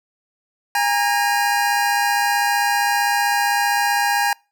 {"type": "tone pair together", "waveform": "25% pulse", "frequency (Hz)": [816.8, 932.3], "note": ["G#5", "A#5"], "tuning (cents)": [-29, 0], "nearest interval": "major second", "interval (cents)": 229, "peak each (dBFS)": [-14, -18], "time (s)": [0.75, 4.33], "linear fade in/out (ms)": 2, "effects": ["noise-tail reverb RT60 0.3 s tail -26 dB re dry"]}